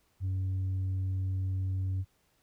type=tone; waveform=sine; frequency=94.4 Hz; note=F#2; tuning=35 cents sharp; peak=-26 dBFS; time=0.2-2.05 s; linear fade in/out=50 ms; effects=tanh soft clip ceiling -28 dBFS + pink hiss -71 dBFS RMS until 2.42 s